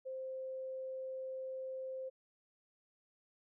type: tone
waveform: sine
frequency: 523.3 Hz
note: C5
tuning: in tune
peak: -40 dBFS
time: 0.05-2.1 s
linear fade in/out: 20 ms
effects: none